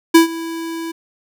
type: tone with ADSR envelope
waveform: square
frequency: 329.8 Hz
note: E4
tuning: 1 cent sharp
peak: -4 dBFS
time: 0.14-0.92 s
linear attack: 11 ms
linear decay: 120 ms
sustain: -20 dB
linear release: 12 ms
effects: none